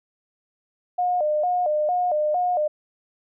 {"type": "tone with vibrato", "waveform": "sine", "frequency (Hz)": 659.3, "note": "E5", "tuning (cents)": 0, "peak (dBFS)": -19, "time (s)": [0.98, 2.68], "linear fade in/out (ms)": 10, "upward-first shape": "square", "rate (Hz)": 2.2, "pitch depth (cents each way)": 150, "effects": []}